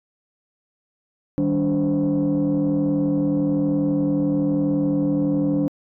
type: tone cluster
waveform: sine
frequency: 156.4 / 197.5 / 289.3 / 520 Hz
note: D#3 / G3 / D4 / C5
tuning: +9 / +13 / -26 / -11 cents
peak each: -24 / -25 / -18 / -27 dBFS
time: 1.38-5.68 s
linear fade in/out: 0 ms
effects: tanh soft clip ceiling -13 dBFS